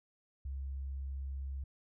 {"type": "tone", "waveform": "sine", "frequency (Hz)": 67.7, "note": "C#2", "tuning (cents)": -40, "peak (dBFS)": -37, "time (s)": [0.45, 1.64], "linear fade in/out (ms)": 5, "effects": []}